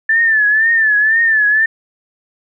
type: tone with vibrato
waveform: sine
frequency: 1760 Hz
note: A6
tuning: in tune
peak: -9 dBFS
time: 0.09-1.66 s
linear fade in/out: 5 ms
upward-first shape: triangle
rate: 2 Hz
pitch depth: 99 cents each way
effects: none